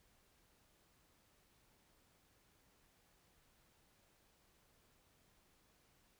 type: silence
effects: pink hiss -73 dBFS RMS until 6.19 s